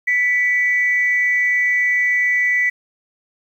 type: tone pair together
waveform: sine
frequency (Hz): 1974 / 2265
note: B6 / C#7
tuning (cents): -1 / +37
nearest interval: major second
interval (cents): 238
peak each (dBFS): -14 / -22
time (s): 0.07-2.7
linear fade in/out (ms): 10
effects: tanh soft clip ceiling -7 dBFS + 8-bit